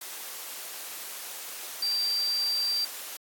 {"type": "tone in noise", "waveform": "sine", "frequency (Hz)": 4699, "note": "D8", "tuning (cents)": 0, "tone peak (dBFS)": -25, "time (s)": [1.82, 2.85], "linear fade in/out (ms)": 5, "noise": "white", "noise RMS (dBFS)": -39, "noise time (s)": [0.01, 3.17], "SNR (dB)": 11, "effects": ["high-pass 400 Hz 12 dB/octave", "AAC 64 kbps"]}